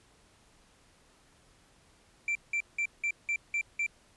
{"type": "tone bursts", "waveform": "triangle", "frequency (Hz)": 2349, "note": "D7", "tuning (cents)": 0, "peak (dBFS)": -26, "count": 7, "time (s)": [2.28, 3.864], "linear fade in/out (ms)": 2, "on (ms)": 72, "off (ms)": 180, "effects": ["pink hiss -63 dBFS RMS until 4.16 s", "resampled to 24000 Hz"]}